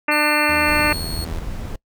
harmonic tone, 298.6 Hz, D4, 29 cents sharp, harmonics 1 / 2 / 3 / 4 / 5 / 6 / 7 / 8 / 9, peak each -24 / -24 / -24 / -24 / -24 / -24 / -24 / -24 / -24 dBFS, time 0.08-0.93 s, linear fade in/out 5 ms
sawtooth tone with tremolo, 4337 Hz, C#8, 39 cents flat, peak -23 dBFS, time 0.11-1.25 s, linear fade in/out 10 ms, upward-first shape sine, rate 1.7 Hz, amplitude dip 30%
sawtooth tone with pitch glide, 79.9 to 81.86 Hz, D#2 to E2, +47 to -12 cents, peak -25 dBFS, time 0.49-1.39 s, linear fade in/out 0 ms, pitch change +41 cents, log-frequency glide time 0.65-1.16 s
brown noise, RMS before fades -28 dBFS, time 0.68-1.76 s, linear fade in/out 5 ms
effects noise-tail reverb RT60 0.1 s tail -24 dB re dry

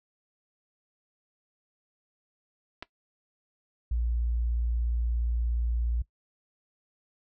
clicks, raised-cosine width 0.3 ms, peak -23 / -24 dBFS, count 2, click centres 2.825 / 2.828 s
sine tone, 58.5 Hz, A#1, 7 cents sharp, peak -25 dBFS, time 3.91-6.02 s, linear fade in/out 5 ms
effects noise-tail reverb RT60 0.1 s tail -19 dB re dry

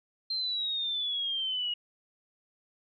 sine exponential sweep, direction down, 4174 to 2878 Hz, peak -29 dBFS, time 0.3-1.74 s, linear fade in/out 5 ms, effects none

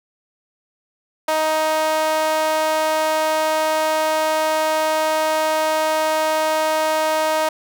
sawtooth tone with high-pass filter, 313.1 Hz, D#4, 11 cents sharp, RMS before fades -19 dBFS, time 1.28-7.49 s, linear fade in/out 5 ms, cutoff 740 Hz, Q 3.6, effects none

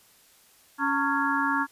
harmonic tone with a mistuned harmonic, 278 Hz, C#4, 5 cents sharp, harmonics 1 / 3 / 4 / 5 / 6, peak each -29 / -29 / -29 / -29 / -29 dBFS, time 0.78-1.67 s, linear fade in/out 50 ms, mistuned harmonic 3, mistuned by +150 cents, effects white hiss -58 dBFS RMS until 1.71 s + resampled to 32000 Hz

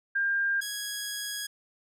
sine / 10% pulse tone pair in turn, 1600 / 1660.8 Hz, G6 / G#6, +35 / 0 cents, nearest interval minor second, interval 65 cents, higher second, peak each -24 dBFS, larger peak neither, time 0.15-0.61 / 0.61-1.47 s, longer second, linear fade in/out 10 ms, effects none

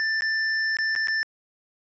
square tone with dropouts, 1772 Hz, A6, 12 cents sharp, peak -23 dBFS, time 0-1.23 s, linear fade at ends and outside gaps 0 ms, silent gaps 0.208-0.221 / 0.769-0.787 / 0.952-0.961 / 1.073-1.083 s, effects resampled to 16000 Hz

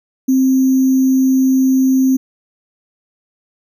sine tone with sample-and-hold, 262.9 Hz, C4, 8 cents sharp, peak -9 dBFS, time 0.28-2.17 s, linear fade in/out 10 ms, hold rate 6300 Hz, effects none

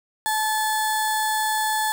15% pulse tone with notch filter, 866 Hz, A5, 28 cents flat, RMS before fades -23 dBFS, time 0.26-1.92 s, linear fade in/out 0 ms, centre 2600 Hz, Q 0.9, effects none

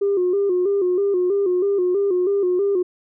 sine tone with vibrato, 380 Hz, F#4, 46 cents sharp, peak -15 dBFS, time 0.01-2.83 s, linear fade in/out 10 ms, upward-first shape square, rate 3.1 Hz, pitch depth 91 cents each way, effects tanh soft clip ceiling -12 dBFS

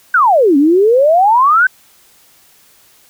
sine exponential two-way sweep, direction down then up, 1562 to 271 to 1562 Hz, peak -6 dBFS, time 0.14-1.67 s, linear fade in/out 5 ms, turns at 0.57 s, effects white hiss -48 dBFS RMS until 3.09 s

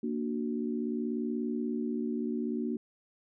sine chord, Bb augmented, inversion none, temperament equal, 233.1 / 293.7 / 370 Hz, Bb3 / D4 / F#4, 0 / 0 / 0 cents, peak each -32 / -36 / -37 dBFS, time 0.03-2.77 s, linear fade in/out 5 ms, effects none

